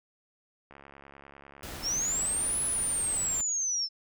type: click train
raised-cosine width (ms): 0.5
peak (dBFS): -34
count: 126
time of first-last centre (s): 0.71-2.493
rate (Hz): 70.1
type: noise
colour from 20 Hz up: pink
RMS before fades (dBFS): -41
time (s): 1.63-3.41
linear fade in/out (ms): 0
type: linear two-way sweep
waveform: sine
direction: up then down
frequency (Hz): 5240 to 10270 to 5240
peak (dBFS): -27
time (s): 1.82-3.89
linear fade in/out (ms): 50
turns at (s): 2.61
effects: none